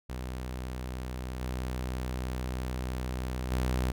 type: tone with level steps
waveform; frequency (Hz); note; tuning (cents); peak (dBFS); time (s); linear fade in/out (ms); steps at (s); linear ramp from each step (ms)
sawtooth; 63.1; B1; +38; -31 / -28 / -23; 0.09-3.92; 10; 1.41 / 3.51; 5
effects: none